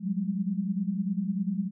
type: tone cluster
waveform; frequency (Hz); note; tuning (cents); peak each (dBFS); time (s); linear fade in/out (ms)
sine; 179.7 / 196.6 / 206.6; F3 / G3 / G#3; +50 / +5 / -9; -31; 0-1.71; 50
effects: none